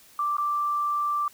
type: tone with dropouts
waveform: sine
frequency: 1174.7 Hz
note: D6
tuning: in tune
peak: -23 dBFS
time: 0.19-1.28 s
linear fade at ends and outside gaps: 2 ms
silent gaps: 0.369-0.382 s
effects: white hiss -54 dBFS RMS until 1.33 s